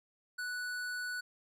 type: tone with hard clipping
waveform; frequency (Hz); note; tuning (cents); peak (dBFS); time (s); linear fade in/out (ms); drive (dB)
sine; 1480; F#6; 0; -38; 0.38-1.21; 10; 14
effects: none